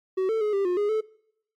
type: tone with pitch steps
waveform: triangle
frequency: 376.8 / 444.8 / 422.2 / 395.4 / 357.6 / 412.8 / 435.8 Hz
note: F#4 / A4 / G#4 / G4 / F4 / G#4 / A4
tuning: +32 / +19 / +29 / +15 / +41 / -10 / -17 cents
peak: -20 dBFS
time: 0.17-1.01 s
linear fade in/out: 10 ms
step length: 120 ms
effects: noise-tail reverb RT60 0.7 s tail -23 dB re dry + AAC 64 kbps